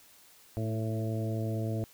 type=harmonic tone with a mistuned harmonic; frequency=111 Hz; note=A2; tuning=16 cents sharp; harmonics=1 / 2 / 3 / 4 / 5 / 6; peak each=-31 / -38 / -39 / -42 / -43 / -42 dBFS; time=0.57-1.84 s; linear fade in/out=0 ms; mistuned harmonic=3; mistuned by=-19 cents; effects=white hiss -58 dBFS RMS until 1.93 s